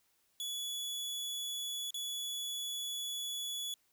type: tone with dropouts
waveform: sawtooth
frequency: 3408 Hz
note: G#7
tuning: 44 cents sharp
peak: -34 dBFS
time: 0.4-3.74 s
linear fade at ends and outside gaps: 1 ms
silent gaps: 1.906-1.943 s
effects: white hiss -74 dBFS RMS until 3.92 s